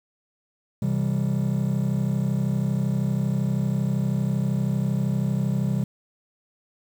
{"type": "chord", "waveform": "triangle", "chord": "C major", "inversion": "none", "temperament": "just", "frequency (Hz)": [130.81, 163.52, 196.22], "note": ["C3", "E3", "G3"], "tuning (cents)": [0, -14, 2], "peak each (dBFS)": [-21, -23, -22], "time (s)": [0.82, 5.84], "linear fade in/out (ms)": 5, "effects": ["tanh soft clip ceiling -16 dBFS", "8-bit"]}